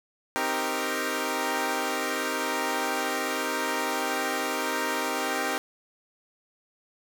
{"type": "chord", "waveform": "10% pulse", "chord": "C minor seventh", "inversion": "none", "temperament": "equal", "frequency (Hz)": [261.6, 311.1, 392, 466.2], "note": ["C4", "Eb4", "G4", "Bb4"], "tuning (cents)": [0, 0, 0, 0], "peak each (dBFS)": -24, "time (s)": [0.36, 5.58], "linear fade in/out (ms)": 0, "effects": []}